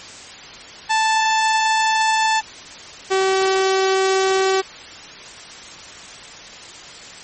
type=tone pair in turn; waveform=sawtooth; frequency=880 / 382.4 Hz; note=A5 / G4; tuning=0 / -43 cents; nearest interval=octave + major second; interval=1443 cents; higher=first; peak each=-11 dBFS; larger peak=neither; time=0.89-2.41 / 3.1-4.62 s; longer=neither; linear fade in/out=20 ms; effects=white hiss -37 dBFS RMS until 7.23 s + MP3 32 kbps